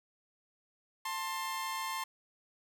sawtooth tone pair together, 889 / 1055.6 Hz, A5 / C6, +18 / +15 cents, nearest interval minor third, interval 297 cents, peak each -36 / -33 dBFS, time 1.05-2.04 s, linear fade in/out 5 ms, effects none

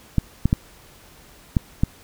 clicks, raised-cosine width 5 ms, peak -4 dBFS, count 5, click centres 0.183 / 0.456 / 0.529 / 1.568 / 1.835 s, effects pink hiss -49 dBFS RMS until 2.03 s

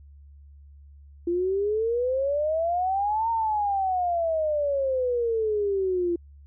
sine exponential two-way sweep, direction up then down, 340 to 924 to 340 Hz, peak -22 dBFS, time 1.27-6.16 s, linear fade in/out 5 ms, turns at 3.3 s, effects added 71 Hz sine -46 dBFS peak until 6.46 s

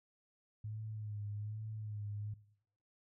sine tone with vibrato, 106.1 Hz, G#2, 38 cents sharp, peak -40 dBFS, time 0.64-2.34 s, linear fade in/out 5 ms, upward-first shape sine, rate 1.2 Hz, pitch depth 50 cents each way, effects noise-tail reverb RT60 0.7 s tail -19 dB re dry

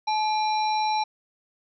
harmonic tone with a mistuned harmonic, 797 Hz, G5, 28 cents sharp, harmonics 1 / 3 / 5 / 7, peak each -22 / -35 / -34 / -37 dBFS, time 0.07-1.04 s, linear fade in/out 10 ms, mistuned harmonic 1, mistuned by +130 cents, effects none

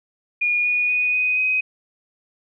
sine tone with pitch steps, 2437 / 2457 / 2477 / 2497 / 2517 Hz, D#7 / D#7 / D#7 / D#7 / D#7, -37 / -22 / -8 / +6 / +19 cents, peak -17 dBFS, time 0.41-1.61 s, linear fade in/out 10 ms, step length 240 ms, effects none

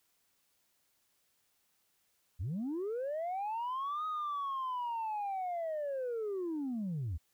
sine linear two-way sweep, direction up then down, 70.1 to 1262 to 70.1 Hz, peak -32 dBFS, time 2.39-7.18 s, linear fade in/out 20 ms, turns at 4.06 s, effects tanh soft clip ceiling -32 dBFS + white hiss -75 dBFS RMS until 7.33 s

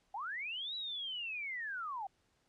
sine linear two-way sweep, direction up then down, 743 to 3951 to 743 Hz, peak -38 dBFS, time 0.14-2.07 s, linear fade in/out 5 ms, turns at 0.75 s, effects pink hiss -75 dBFS RMS until 2.48 s + low-pass 8000 Hz 12 dB/octave

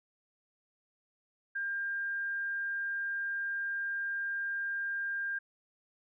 sine tone, 1600 Hz, G6, 35 cents sharp, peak -32 dBFS, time 1.55-5.39 s, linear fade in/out 10 ms, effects none

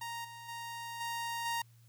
sawtooth tone with level steps, 932.3 Hz, A#5, in tune, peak -35 / -43 / -37 / -32 / -29 dBFS, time 0.01-1.62 s, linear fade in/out 5 ms, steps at 0.24 / 0.48 / 1 / 1.45 s, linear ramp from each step 10 ms, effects added 116 Hz sine -58 dBFS peak until 1.88 s + white hiss -70 dBFS RMS until 1.88 s

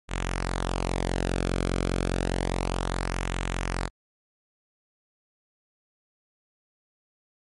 sawtooth tone with flanger, 44.9 Hz, F1, 49 cents sharp, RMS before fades -28 dBFS, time 0.08-3.9 s, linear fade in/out 50 ms, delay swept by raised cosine 0.2 to 1.09 ms, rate 0.3 Hz, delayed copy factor -0.55, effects MP3 48 kbps

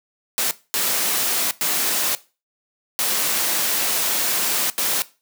white noise bursts at uneven times, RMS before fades -21 dBFS, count 5, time 0.38-0.51 / 0.74-1.51 / 1.61-2.15 / 2.99-4.7 / 4.78-5.02 s, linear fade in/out 0 ms, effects noise-tail reverb RT60 0.3 s tail -18 dB re dry + high-pass 200 Hz 12 dB/octave

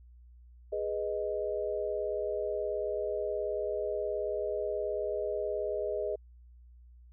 sine chord, G# minor, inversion none, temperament equal, 415.3 / 493.9 / 622.3 Hz, G#4 / B4 / D#5, 0 / 0 / 0 cents, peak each -34 / -37 / -34 dBFS, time 0.72-6.16 s, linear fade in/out 10 ms, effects added 60 Hz sine -52 dBFS peak until 7.12 s

